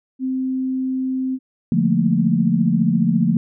sine tone, 260.4 Hz, C4, 8 cents flat, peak -19 dBFS, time 0.19-1.39 s, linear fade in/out 50 ms
sine chord, Bb major seventh, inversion first, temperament just, 145.68 / 174.81 / 218.5 / 233.1 Hz, D3 / F3 / A3 / Bb3, -14 / +2 / -12 / 0 cents, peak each -23 / -18 / -19 / -20 dBFS, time 1.72-3.37 s, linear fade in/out 2 ms
effects none

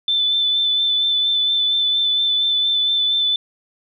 sine tone with vibrato, 3520 Hz, A7, in tune, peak -15 dBFS, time 0.08-3.36 s, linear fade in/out 2 ms, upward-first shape sine, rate 4.3 Hz, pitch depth 19 cents each way, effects none

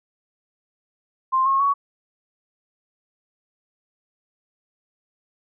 sine tone with pitch steps, 1049 / 1084.1 / 1120.4 Hz, C6 / C#6 / C#6, +4 / -39 / +18 cents, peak -16 dBFS, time 1.32-1.74 s, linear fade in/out 20 ms, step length 140 ms, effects none

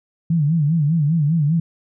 sine tone with vibrato, 155.56 Hz, D#3, in tune, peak -14 dBFS, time 0.3-1.6 s, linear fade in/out 5 ms, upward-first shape sine, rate 5 Hz, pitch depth 150 cents each way, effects none

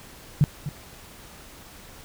sine tone with echo, 146.83 Hz, D3, in tune, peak -13 dBFS, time 0.41-0.44 s, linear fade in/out 0 ms, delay 250 ms, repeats 1, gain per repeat -13 dB, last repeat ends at 0.69 s, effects pink hiss -46 dBFS RMS until 2.04 s

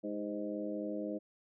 harmonic tone with a mistuned harmonic, 103.83 Hz, G#2, in tune, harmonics 2 / 3 / 4 / 5 / 6, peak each -42 / -39 / -46 / -42 / -44 dBFS, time 0.03-1.19 s, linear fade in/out 20 ms, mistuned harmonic 4, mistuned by -54 cents, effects none

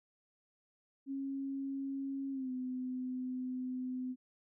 sine tone with pitch glide, 272.8 to 254.5 Hz, C#4 to C4, -28 to -48 cents, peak -36 dBFS, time 1.06-4.16 s, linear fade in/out 50 ms, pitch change -120 cents, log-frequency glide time 2.31-2.51 s, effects none

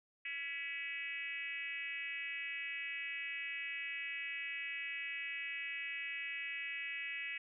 sine tone with frequency modulation, 2275 Hz, C#7, 44 cents sharp, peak -39 dBFS, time 0.25-7.38 s, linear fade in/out 5 ms, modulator 300 Hz, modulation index 1.5, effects none

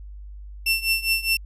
30% pulse tone with tremolo, 2700 Hz, E7, 41 cents sharp, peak -14 dBFS, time 0.66-1.37 s, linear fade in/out 5 ms, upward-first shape triangle, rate 4.9 Hz, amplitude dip 90%, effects added 50 Hz sine -36 dBFS peak until 1.45 s

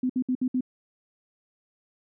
sine tone bursts, 254.3 Hz, C4, 49 cents flat, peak -22 dBFS, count 5, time 0.03-0.608 s, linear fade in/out 5 ms, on 66 ms, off 62 ms, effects none

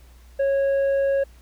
triangle tone with tanh clipping, 550 Hz, C#5, 14 cents flat, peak -19 dBFS, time 0.39-1.24 s, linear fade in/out 10 ms, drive 9 dB, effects added 60 Hz sine -46 dBFS peak until 1.41 s + pink hiss -57 dBFS RMS until 1.41 s

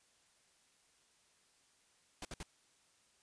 pink noise bursts, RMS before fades -45 dBFS, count 3, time 2.22-2.43 s, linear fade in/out 2 ms, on 30 ms, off 60 ms, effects white hiss -71 dBFS RMS until 3.22 s + resampled to 22050 Hz

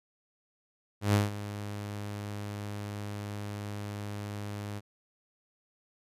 sawtooth tone with ADSR envelope, 102.9 Hz, G#2, 16 cents flat, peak -17 dBFS, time 1.01-4.81 s, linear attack 130 ms, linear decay 160 ms, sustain -15 dB, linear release 35 ms, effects resampled to 32000 Hz

